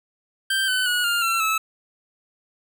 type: tone with pitch steps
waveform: 25% pulse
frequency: 1568 / 1511.1 / 1456.3 / 1403.4 / 1352.5 / 1303.4 Hz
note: G6 / F#6 / F#6 / F6 / E6 / E6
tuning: 0 / +36 / -28 / +8 / +44 / -20 cents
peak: -16 dBFS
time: 0.5-1.58 s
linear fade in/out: 5 ms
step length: 180 ms
effects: none